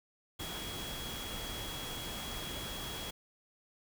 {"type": "tone in noise", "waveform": "sine", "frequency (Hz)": 3322, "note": "G#7", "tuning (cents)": 0, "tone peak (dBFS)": -44, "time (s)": [0.39, 3.11], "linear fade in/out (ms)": 10, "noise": "pink", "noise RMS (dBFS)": -42, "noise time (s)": [0.39, 3.11], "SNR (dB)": -5, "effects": []}